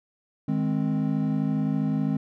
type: chord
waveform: triangle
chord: Ab major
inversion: second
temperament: equal with one note detuned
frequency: 155.56 / 207.7 / 263 Hz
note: Eb3 / Ab3 / C4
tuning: 0 / 0 / +9 cents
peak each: -25 dBFS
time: 0.48-2.17 s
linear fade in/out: 5 ms
effects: none